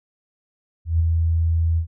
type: tone with ADSR envelope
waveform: sine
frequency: 82.41 Hz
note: E2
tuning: in tune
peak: -13 dBFS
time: 0.85-1.87 s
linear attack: 150 ms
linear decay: 7 ms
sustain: -3 dB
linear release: 93 ms
effects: none